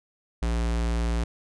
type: tone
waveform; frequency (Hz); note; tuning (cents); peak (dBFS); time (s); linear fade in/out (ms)
square; 57.7; A#1; -17; -24; 0.42-1.24; 5
effects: resampled to 22050 Hz